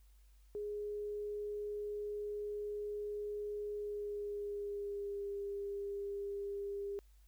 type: tone with pitch glide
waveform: sine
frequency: 415.3 to 402.1 Hz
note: G#4 to G4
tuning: 0 to +44 cents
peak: -38 dBFS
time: 0.55-6.99 s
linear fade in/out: 0 ms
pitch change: -56 cents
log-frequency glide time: 3.74-5.28 s
effects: added 50 Hz sine -60 dBFS peak until 7.27 s + white hiss -75 dBFS RMS until 7.27 s